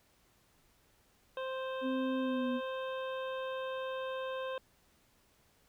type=harmonic tone; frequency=523.3 Hz; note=C5; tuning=in tune; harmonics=1 / 2 / 3 / 5 / 6 / 7; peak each=-37 / -43 / -47 / -51 / -53 / -54 dBFS; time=1.37-4.58 s; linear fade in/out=2 ms
type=tone with pitch glide; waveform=sine; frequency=260.8 to 248.2 Hz; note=C4 to B3; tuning=-5 to +9 cents; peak=-32 dBFS; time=1.81-2.61 s; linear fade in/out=50 ms; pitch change=-86 cents; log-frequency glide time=2.2-2.5 s
effects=pink hiss -69 dBFS RMS until 5.68 s